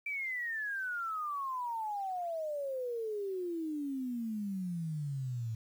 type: exponential sweep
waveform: sine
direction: down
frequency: 2349 to 110 Hz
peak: -34 dBFS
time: 0.06-5.55 s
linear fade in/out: 5 ms
effects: 10-bit